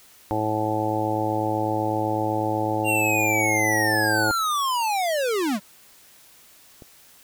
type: harmonic tone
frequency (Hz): 108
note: A2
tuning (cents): -32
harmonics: 1 / 2 / 3 / 4 / 5 / 6 / 7 / 8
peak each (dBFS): -30 / -37 / -27 / -33 / -29 / -35 / -29 / -28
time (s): 0.31-4.31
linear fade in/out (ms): 0
type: linear sweep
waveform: square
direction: down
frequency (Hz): 2794 to 183.7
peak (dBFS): -22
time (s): 2.84-5.6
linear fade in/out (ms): 50
type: click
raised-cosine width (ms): 2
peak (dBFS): -29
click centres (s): 6.822
effects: white hiss -52 dBFS RMS until 7.23 s